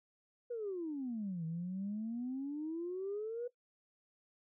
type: exponential two-way sweep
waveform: sine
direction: down then up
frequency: 493.9 to 159.4 to 493.9 Hz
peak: -36 dBFS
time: 0.5-3.48 s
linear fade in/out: 10 ms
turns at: 1.45 s
effects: noise-tail reverb RT60 0.1 s tail -17 dB re dry + tanh soft clip ceiling -32 dBFS